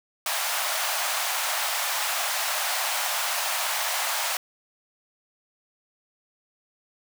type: high-pass noise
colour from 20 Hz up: pink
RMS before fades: -27 dBFS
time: 0.26-4.37 s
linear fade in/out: 2 ms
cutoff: 640 Hz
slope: 48 dB/octave
effects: none